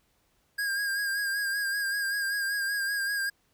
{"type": "tone with vibrato", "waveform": "square", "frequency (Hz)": 1622, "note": "G#6", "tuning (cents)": -41, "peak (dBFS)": -28, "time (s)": [0.58, 3.3], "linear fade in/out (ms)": 10, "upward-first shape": "sine", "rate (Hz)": 5.2, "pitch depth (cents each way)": 38, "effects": ["pink hiss -70 dBFS RMS until 3.53 s"]}